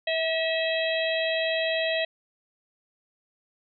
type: harmonic tone with a mistuned harmonic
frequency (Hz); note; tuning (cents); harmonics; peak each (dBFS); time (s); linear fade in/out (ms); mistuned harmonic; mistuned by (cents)
649; E5; -27; 1 / 3 / 4 / 5 / 6; -26 / -31 / -32 / -33 / -34; 0.07-2.05; 5; 3; -17
effects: none